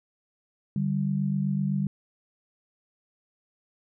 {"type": "tone pair together", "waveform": "sine", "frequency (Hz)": [146.6, 194.5], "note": ["D3", "G3"], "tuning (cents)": [-3, -13], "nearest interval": "perfect fourth", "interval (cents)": 490, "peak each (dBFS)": [-27, -26], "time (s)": [0.76, 1.87], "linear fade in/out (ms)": 2, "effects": []}